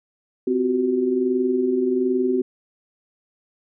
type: tone cluster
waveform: sine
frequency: 256.1 / 355.9 / 377.2 Hz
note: C4 / F4 / F#4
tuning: -37 / +33 / +33 cents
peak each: -22 / -28 / -20 dBFS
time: 0.47-2.42 s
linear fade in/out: 5 ms
effects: none